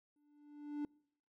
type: tone with exponential growth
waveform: triangle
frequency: 293.8 Hz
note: D4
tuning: 1 cent sharp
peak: -33 dBFS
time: 0.16-0.85 s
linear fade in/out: 2 ms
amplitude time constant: 150 ms
effects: noise-tail reverb RT60 0.7 s tail -26 dB re dry